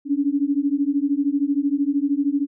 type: beating tone pair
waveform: sine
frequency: 277.2 / 290.2 Hz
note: C#4 / D4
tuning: 0 / -21 cents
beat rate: 13 Hz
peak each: -21 dBFS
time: 0.05-2.47 s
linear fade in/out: 50 ms
effects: none